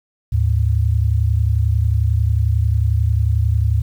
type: tone pair together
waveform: sine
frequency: 75.8 / 106.96 Hz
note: D#2 / A2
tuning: -45 / -49 cents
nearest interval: tritone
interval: 596 cents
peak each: -16 dBFS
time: 0.32-3.82 s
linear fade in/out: 10 ms
effects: 8-bit